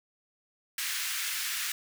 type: high-pass noise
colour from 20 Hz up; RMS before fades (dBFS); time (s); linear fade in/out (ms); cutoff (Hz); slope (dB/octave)
pink; -33; 0.78-1.72; 2; 1600; 24
effects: none